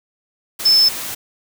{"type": "tone in noise", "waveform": "sine", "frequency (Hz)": 5260, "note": "E8", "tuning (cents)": -5, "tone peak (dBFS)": -9, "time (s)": [0.65, 0.89], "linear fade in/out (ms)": 10, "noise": "white", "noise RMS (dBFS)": -27, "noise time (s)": [0.59, 1.15], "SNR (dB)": 15, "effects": []}